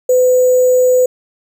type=tone with sample-and-hold; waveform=sine; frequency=505 Hz; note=B4; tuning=39 cents sharp; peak=-7 dBFS; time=0.09-1.06 s; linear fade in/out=5 ms; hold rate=7350 Hz; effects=none